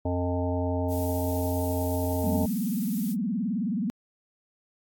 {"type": "harmonic tone", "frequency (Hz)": 88.9, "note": "F2", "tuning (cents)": 31, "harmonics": [1, 3, 5, 7, 9, 10], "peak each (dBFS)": [-28, -30, -35, -32, -39, -39], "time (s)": [0.05, 2.46], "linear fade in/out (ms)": 5}
{"type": "noise", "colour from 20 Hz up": "violet", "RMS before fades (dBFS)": -39, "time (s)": [0.88, 3.16], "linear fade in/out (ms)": 50}
{"type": "tone with vibrato", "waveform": "sine", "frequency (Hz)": 212.4, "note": "G#3", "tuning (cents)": 39, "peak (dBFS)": -25, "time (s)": [2.24, 3.9], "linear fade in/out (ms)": 0, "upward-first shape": "sine", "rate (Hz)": 19, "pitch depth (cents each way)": 270}
{"effects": ["AAC 64 kbps"]}